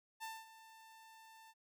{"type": "tone with ADSR envelope", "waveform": "sawtooth", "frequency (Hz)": 891, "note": "A5", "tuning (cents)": 22, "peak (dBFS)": -39, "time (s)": [0.2, 1.54], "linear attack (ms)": 32, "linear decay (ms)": 220, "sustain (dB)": -15, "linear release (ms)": 43, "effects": []}